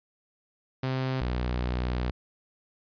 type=tone pair in turn; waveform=sawtooth; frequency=130.81 / 61.48 Hz; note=C3 / B1; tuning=0 / -7 cents; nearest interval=octave + minor second; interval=1307 cents; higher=first; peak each=-23 dBFS; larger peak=neither; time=0.83-1.21 / 1.21-2.11 s; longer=second; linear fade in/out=5 ms; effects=resampled to 11025 Hz